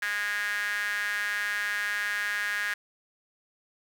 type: tone with high-pass filter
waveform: sawtooth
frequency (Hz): 205.8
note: G#3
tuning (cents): -16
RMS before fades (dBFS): -30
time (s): 0.02-2.74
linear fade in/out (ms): 5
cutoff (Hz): 1700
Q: 8
effects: none